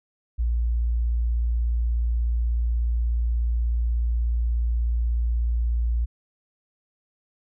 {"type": "tone", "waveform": "sine", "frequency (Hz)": 58.27, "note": "A#1", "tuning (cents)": 0, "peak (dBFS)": -20, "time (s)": [0.38, 6.06], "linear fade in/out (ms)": 20, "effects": []}